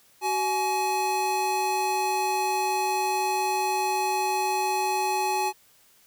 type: tone pair together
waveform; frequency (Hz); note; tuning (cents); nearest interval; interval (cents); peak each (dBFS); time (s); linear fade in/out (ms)
square; 376 / 844.1; F#4 / G#5; +28 / +28; octave + major second; 1400; -31 / -25; 0.21-5.53; 50
effects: white hiss -59 dBFS RMS until 6.06 s